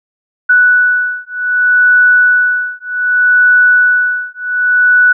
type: beating tone pair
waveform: sine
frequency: 1480 / 1480.65 Hz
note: F#6 / F#6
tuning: 0 / +1 cents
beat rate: 0.65 Hz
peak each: -10 dBFS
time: 0.49-5.13 s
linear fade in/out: 10 ms
effects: none